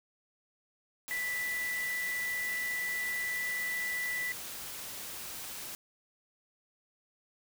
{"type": "tone in noise", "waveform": "sine", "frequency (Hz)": 1975.5, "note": "B6", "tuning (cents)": 0, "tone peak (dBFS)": -32, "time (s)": [1.11, 4.32], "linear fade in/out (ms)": 0, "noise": "white", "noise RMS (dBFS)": -42, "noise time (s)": [1.08, 5.75], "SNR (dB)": 7, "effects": []}